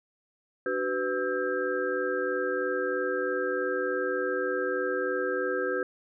sine tone cluster, 294.9 / 378.1 / 501 / 1306 / 1597 Hz, D4 / F#4 / B4 / E6 / G6, +7 / +38 / +25 / -17 / +32 cents, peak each -37 / -31 / -30 / -37 / -33 dBFS, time 0.66-5.83 s, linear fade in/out 2 ms, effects none

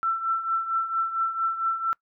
sine tone with tremolo, 1339 Hz, E6, 27 cents sharp, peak -20 dBFS, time 0.03-1.93 s, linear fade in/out 0 ms, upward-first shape triangle, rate 4.4 Hz, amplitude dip 75%, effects noise-tail reverb RT60 0.1 s tail -23 dB re dry

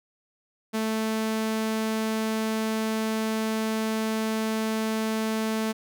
sawtooth tone, 220 Hz, A3, in tune, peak -21 dBFS, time 0.73-5.73 s, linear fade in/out 20 ms, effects none

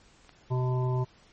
clicks, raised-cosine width 0.3 ms, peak -43 / -33 dBFS, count 2, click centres 0.247 / 0.293 s
harmonic tone, 126.8 Hz, B2, 46 cents sharp, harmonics 1 / 3 / 5 / 7 / 8, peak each -25 / -34 / -40 / -39 / -41 dBFS, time 0.5-1.05 s, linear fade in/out 20 ms
effects pink hiss -59 dBFS RMS until 1.32 s + MP3 32 kbps

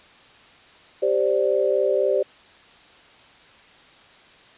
sine chord, G suspended fourth, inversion none, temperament equal, 392 / 523.3 / 587.3 Hz, G4 / C5 / D5, 0 / 0 / 0 cents, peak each -22 dBFS, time 1.02-2.23 s, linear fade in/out 10 ms, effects white hiss -50 dBFS RMS until 4.57 s + resampled to 8000 Hz

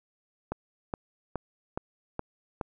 click train, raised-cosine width 1 ms, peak -17 dBFS, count 6, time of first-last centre 0.52-2.612 s, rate 2.39 Hz, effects none

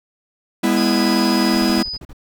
45% pulse chord, E major, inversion first, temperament equal with one note detuned, 204.1 / 246.9 / 329.6 Hz, G#3 / B3 / E4, -30 / 0 / 0 cents, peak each -19 dBFS, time 0.63-1.83 s, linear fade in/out 10 ms
sine tone, 4978 Hz, D#8, in tune, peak -24 dBFS, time 0.76-1.98 s, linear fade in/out 20 ms
brown noise bursts, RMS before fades -35 dBFS, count 8, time 1.53-2.131 s, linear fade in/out 5 ms, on 41 ms, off 39 ms
effects none

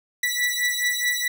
sawtooth beating tone pair, 1958 / 1962.7 Hz, B6 / B6, -15 / -11 cents, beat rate 4.7 Hz, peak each -21 dBFS, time 0.23-1.28 s, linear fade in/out 5 ms, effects none

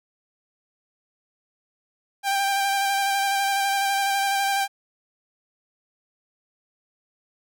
sawtooth tone with vibrato, 790 Hz, G5, 13 cents sharp, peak -17 dBFS, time 2.23-4.68 s, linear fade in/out 50 ms, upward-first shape square, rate 12 Hz, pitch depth 15 cents each way, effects none

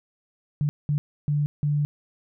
sine tone bursts at uneven times, 146.83 Hz, D3, in tune, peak -20 dBFS, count 4, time 0.61-0.69 / 0.89-0.98 / 1.28-1.46 / 1.63-1.85 s, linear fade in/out 0 ms, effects none

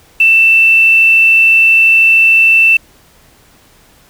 sine tone with quantisation, 2667 Hz, E7, 20 cents sharp, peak -4 dBFS, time 0.2-2.77 s, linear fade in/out 5 ms, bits 5, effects pink hiss -46 dBFS RMS until 4.09 s

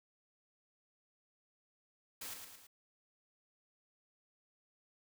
white noise with echo, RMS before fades -45 dBFS, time 2.21-2.34 s, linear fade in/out 5 ms, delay 110 ms, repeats 3, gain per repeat -5 dB, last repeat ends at 2.67 s, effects none

